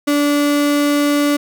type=tone; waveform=35% pulse; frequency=290 Hz; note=D4; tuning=22 cents flat; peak=-11 dBFS; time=0.07-1.37 s; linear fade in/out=10 ms; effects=none